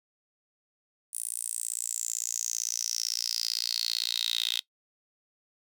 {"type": "tone with high-pass filter sweep", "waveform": "10% pulse", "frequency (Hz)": 57.8, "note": "A#1", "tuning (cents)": -14, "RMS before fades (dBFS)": -32, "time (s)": [1.13, 4.6], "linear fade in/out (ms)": 5, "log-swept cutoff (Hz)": [9600, 3500], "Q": 7.6, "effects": ["noise-tail reverb RT60 0.1 s tail -21 dB re dry"]}